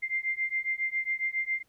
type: beating tone pair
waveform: sine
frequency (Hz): 2093 / 2100.3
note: C7 / C7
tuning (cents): 0 / +6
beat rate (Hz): 7.3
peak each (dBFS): -31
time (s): 0.02-1.63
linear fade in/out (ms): 20
effects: pink hiss -70 dBFS RMS until 1.68 s